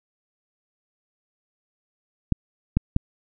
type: clicks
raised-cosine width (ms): 5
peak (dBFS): -6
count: 3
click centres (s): 2.323 / 2.77 / 2.964
effects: none